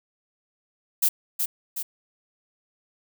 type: noise with echo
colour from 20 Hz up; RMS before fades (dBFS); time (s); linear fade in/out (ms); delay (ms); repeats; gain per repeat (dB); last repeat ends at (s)
violet; -20; 1.02-1.09; 10; 370; 2; -5; 1.83
effects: none